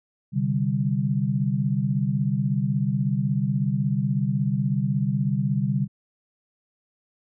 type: chord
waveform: sine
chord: C suspended second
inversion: none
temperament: just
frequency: 130.81 / 147.16 / 196.22 Hz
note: C3 / D3 / G3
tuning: 0 / +4 / +2 cents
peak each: -25 dBFS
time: 0.32-5.88 s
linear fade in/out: 50 ms
effects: none